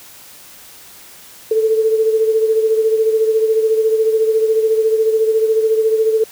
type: beating tone pair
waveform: sine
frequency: 439.8 / 453.8 Hz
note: A4 / A#4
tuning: -1 / -47 cents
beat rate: 14 Hz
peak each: -12 / -20 dBFS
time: 1.51-6.24 s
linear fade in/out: 5 ms
effects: white hiss -40 dBFS RMS until 6.31 s